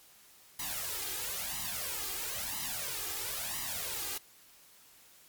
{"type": "noise with flanger", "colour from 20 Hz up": "white", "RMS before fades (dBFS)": -37, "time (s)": [0.59, 4.18], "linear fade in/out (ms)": 5, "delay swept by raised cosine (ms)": [1, 2.5], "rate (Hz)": 1, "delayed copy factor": 0.85, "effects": ["white hiss -59 dBFS RMS until 5.28 s", "MP3 96 kbps"]}